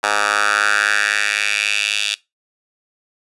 10% pulse tone with high-pass filter sweep, 103.83 Hz, G#2, in tune, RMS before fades -18 dBFS, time 0.03-2.15 s, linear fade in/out 10 ms, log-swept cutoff 1000 to 3200 Hz, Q 3.2, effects noise-tail reverb RT60 0.2 s tail -20 dB re dry + resampled to 24000 Hz

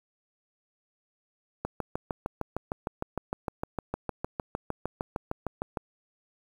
click train, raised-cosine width 1 ms, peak -16 dBFS, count 28, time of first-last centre 1.65-5.772 s, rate 6.55 Hz, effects 8-bit

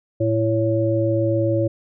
harmonic tone, 111.6 Hz, A2, 25 cents sharp, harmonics 1 / 3 / 5, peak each -21 / -21 / -21 dBFS, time 0.2-1.68 s, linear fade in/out 10 ms, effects none

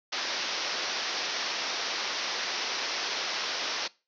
white low-pass noise, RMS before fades -32 dBFS, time 0.12-3.88 s, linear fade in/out 10 ms, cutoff 5900 Hz, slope 96 dB/octave, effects noise-tail reverb RT60 0.3 s tail -22 dB re dry + high-pass 400 Hz 12 dB/octave

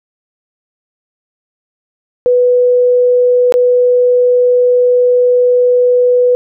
sine tone with dropouts, 493.9 Hz, B4, in tune, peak -6 dBFS, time 2.26-6.35 s, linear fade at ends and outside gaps 0 ms, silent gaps 3.523-3.54 s, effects none

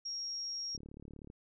sine tone, 5588 Hz, F8, in tune, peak -37 dBFS, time 0.05-0.77 s, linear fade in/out 10 ms
click train, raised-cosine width 3 ms, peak -37 dBFS, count 21, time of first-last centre 0.75-1.301 s, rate 36.3 Hz
effects none

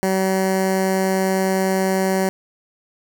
15% pulse tone with notch filter, 190.1 Hz, F#3, 47 cents sharp, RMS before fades -19 dBFS, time 0.03-2.29 s, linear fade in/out 0 ms, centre 3400 Hz, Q 1.4, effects none

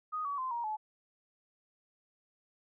sine tone with pitch steps, 1244.5 / 1134.6 / 1034.5 / 943.2 / 859.9 Hz, D#6 / C#6 / C6 / A#5 / A5, 0 / +40 / -20 / +20 / -40 cents, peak -33 dBFS, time 0.12-0.77 s, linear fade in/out 20 ms, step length 130 ms, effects none

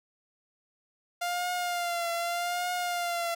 sawtooth tone with vibrato, 698.5 Hz, F5, in tune, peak -25 dBFS, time 1.21-3.35 s, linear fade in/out 10 ms, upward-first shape triangle, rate 0.83 Hz, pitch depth 50 cents each way, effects none

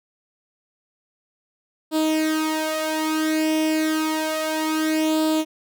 sawtooth tone with flanger, 313.4 Hz, D#4, 13 cents sharp, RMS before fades -22 dBFS, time 1.91-5.45 s, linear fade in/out 50 ms, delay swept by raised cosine 0.24 to 2.84 ms, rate 0.3 Hz, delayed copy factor +0.7, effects none

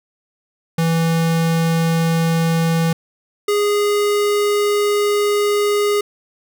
square tone pair in turn, 164.81 / 412.4 Hz, E3 / G#4, 0 / -12 cents, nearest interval octave + major third, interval 1588 cents, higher second, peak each -15 dBFS, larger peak neither, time 0.78-2.93 / 3.48-6.01 s, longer second, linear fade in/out 5 ms, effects none

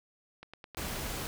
click train, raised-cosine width 0.3 ms, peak -30 dBFS, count 7, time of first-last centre 0.43-1.065 s, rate 9.45 Hz
pink noise, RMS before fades -37 dBFS, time 0.77-1.27 s, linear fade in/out 0 ms
effects none

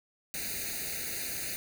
white noise with comb filter, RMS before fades -36 dBFS, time 0.34-1.56 s, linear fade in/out 0 ms, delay 0.46 ms, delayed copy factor +0.95, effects none

